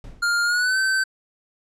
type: noise with exponential decay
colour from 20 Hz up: brown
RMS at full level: -33 dBFS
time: 0.04-0.46 s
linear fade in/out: 2 ms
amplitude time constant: 90 ms
type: tone with pitch glide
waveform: square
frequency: 1406 to 1542.1 Hz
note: F6 to G6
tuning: +11 to -29 cents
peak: -19 dBFS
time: 0.22-1.04 s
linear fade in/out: 10 ms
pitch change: +160 cents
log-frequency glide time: 0.44-0.78 s
effects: low-pass 9000 Hz 12 dB/octave